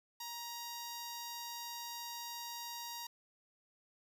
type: tone with notch filter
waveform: 10% pulse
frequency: 943 Hz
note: A#5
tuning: 20 cents sharp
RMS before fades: -45 dBFS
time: 0.2-3.07 s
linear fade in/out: 5 ms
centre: 2300 Hz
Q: 0.8
effects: none